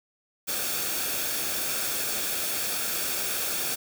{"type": "noise with comb filter", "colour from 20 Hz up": "white", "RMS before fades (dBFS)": -29, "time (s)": [0.47, 3.76], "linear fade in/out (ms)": 20, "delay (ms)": 1, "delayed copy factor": -0.5, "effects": []}